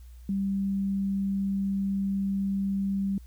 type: tone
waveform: sine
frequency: 196 Hz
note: G3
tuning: in tune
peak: -25 dBFS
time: 0.29-3.18 s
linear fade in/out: 2 ms
effects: added 60 Hz sine -44 dBFS peak until 3.26 s + white hiss -64 dBFS RMS until 3.26 s